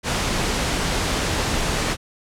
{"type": "noise", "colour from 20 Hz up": "pink", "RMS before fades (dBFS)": -22, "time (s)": [0.03, 1.97], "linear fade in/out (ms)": 50, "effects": ["low-pass 8000 Hz 12 dB/octave"]}